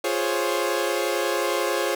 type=chord; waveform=sawtooth; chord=Db major seventh; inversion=first; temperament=equal; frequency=349.2 / 415.3 / 523.3 / 554.4 Hz; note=F4 / Ab4 / C5 / Db5; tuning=0 / 0 / 0 / 0 cents; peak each=-24 dBFS; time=0.04-1.95 s; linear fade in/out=5 ms; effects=none